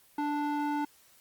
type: tone with band-pass filter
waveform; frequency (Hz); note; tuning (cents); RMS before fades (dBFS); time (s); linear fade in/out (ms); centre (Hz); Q
square; 293.7; D4; 0; -31; 0.18-0.85; 5; 710; 1.4
effects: white hiss -61 dBFS RMS until 1.2 s + Opus 24 kbps